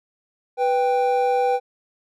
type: tone pair together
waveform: triangle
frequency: 493.9 / 786.7 Hz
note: B4 / G5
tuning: 0 / +6 cents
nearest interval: minor sixth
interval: 806 cents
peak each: -18 / -18 dBFS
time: 0.57-1.6 s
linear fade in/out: 50 ms
effects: none